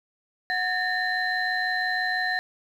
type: tone cluster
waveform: sine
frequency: 735 / 1712 / 1818 / 4071 Hz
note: F#5 / A6 / A#6 / C8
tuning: -12 / -48 / -44 / -48 cents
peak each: -29 / -33 / -25 / -33 dBFS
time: 0.5-2.39 s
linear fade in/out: 0 ms
effects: tanh soft clip ceiling -14 dBFS + 9-bit